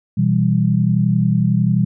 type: chord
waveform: sine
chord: E minor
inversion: second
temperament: equal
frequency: 123.47 / 164.81 / 196 Hz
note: B2 / E3 / G3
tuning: 0 / 0 / 0 cents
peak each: -17 dBFS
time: 0.17-1.85 s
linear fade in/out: 10 ms
effects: none